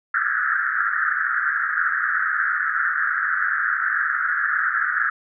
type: band-pass noise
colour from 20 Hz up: pink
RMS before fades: -22 dBFS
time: 0.14-5.1 s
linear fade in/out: 5 ms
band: 1300 to 1800 Hz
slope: 96 dB/octave
effects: none